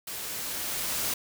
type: noise with level ramp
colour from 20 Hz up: white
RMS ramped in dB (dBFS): -37 to -29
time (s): 0.07-1.14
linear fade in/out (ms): 5
effects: none